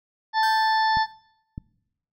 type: harmonic tone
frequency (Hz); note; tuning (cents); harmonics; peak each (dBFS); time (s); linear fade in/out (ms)
880; A5; 0; 1 / 2 / 4 / 5 / 6; -19 / -26 / -35 / -33 / -36; 0.33-1.07; 50
type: tone with exponential decay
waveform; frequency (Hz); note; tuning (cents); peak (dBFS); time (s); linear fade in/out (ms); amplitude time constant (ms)
45% pulse; 1568; G6; 0; -29; 0.43-1.12; 1; 150
type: clicks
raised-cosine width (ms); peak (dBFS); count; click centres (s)
5; -22 / -20; 2; 0.971 / 1.579
effects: noise-tail reverb RT60 0.9 s tail -23 dB re dry